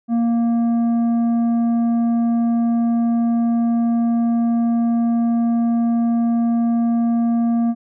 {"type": "tone with tanh clipping", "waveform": "sine", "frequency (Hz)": 233.1, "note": "A#3", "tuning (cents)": 0, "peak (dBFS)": -16, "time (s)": [0.08, 7.75], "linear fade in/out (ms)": 50, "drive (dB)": 7, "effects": []}